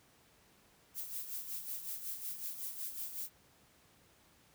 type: noise with tremolo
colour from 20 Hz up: violet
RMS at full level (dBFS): -40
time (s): 0.94-3.3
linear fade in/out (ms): 50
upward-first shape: sine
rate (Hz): 5.4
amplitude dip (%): 60
effects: pink hiss -66 dBFS RMS until 4.54 s + high-pass 60 Hz 12 dB/octave